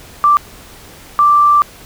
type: tone bursts at uneven times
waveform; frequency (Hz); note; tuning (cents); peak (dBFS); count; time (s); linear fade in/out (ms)
sine; 1174.7; D6; 0; -6; 2; 0.24-0.37 / 1.19-1.62; 0
effects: pink hiss -38 dBFS RMS until 1.85 s